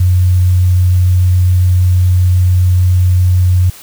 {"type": "tone", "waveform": "sine", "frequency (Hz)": 90.7, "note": "F#2", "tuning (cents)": -34, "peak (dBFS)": -6, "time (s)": [0, 3.7], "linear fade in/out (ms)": 5, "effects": ["white hiss -35 dBFS RMS until 3.82 s"]}